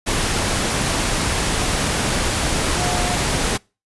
sine tone in noise, 717 Hz, F5, 45 cents sharp, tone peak -25 dBFS, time 2.77-3.16 s, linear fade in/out 20 ms, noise pink, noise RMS -20 dBFS, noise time 0.06-3.58 s, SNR -8 dB, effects noise-tail reverb RT60 0.3 s tail -26 dB re dry + resampled to 24000 Hz

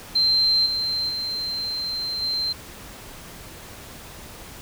sine tone with level steps, 4129 Hz, C8, 24 cents flat, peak -16 / -22 / -25 / -22 dBFS, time 0.15-2.53 s, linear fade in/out 10 ms, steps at 0.66 / 1.09 / 2.22 s, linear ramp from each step 2 ms, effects pink hiss -41 dBFS RMS until 4.61 s

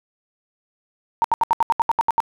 sine tone bursts, 920 Hz, A#5, 23 cents flat, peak -13 dBFS, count 11, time 1.22-2.203 s, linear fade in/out 0 ms, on 23 ms, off 73 ms, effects none

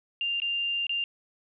sine tone with dropouts, 2793 Hz, F7, 1 cent flat, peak -26 dBFS, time 0.21-1.04 s, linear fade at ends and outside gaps 1 ms, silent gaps 0.401-0.419 / 0.868-0.894 s, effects none

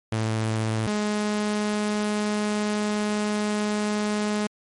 sawtooth tone pair in turn, 110.6 / 209.8 Hz, A2 / G#3, +9 / +18 cents, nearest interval major seventh, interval 1109 cents, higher second, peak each -19 dBFS, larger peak neither, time 0.12-0.87 / 0.87-4.47 s, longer second, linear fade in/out 5 ms, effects MP3 48 kbps

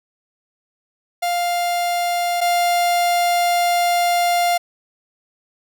45% pulse tone pair in turn, 700 / 700 Hz, F5 / F5, +4 / +4 cents, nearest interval unison, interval 0 cents, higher neither, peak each -18 / -15 dBFS, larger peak second, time 1.22-2.41 / 2.41-4.58 s, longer second, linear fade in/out 10 ms, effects none

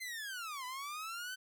sawtooth linear two-way sweep, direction down then up, 2093 to 987.8 to 1542 Hz, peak -37 dBFS, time 0-1.36 s, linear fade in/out 20 ms, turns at 0.65 s, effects none

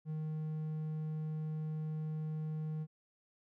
triangle tone, 155.56 Hz, D#3, in tune, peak -34 dBFS, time 0.05-2.87 s, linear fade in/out 50 ms, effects none

